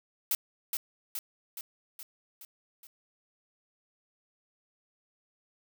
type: noise with echo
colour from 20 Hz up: blue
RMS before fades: -28 dBFS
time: 0.31-0.35 s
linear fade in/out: 2 ms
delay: 420 ms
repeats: 6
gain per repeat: -4 dB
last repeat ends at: 2.87 s
effects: none